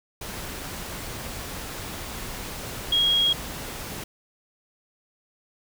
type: tone in noise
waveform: sine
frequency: 3284 Hz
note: G#7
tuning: 20 cents flat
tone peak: -18 dBFS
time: 2.92-3.33 s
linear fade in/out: 5 ms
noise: pink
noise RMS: -35 dBFS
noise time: 0.21-4.04 s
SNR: +14 dB
effects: none